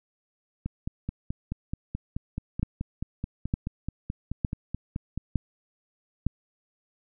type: two click trains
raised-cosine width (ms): 5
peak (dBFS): -12 / -18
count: 5 / 22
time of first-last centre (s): 2.63-6.266 / 0.66-5.176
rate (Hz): 1.1 / 4.65
effects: none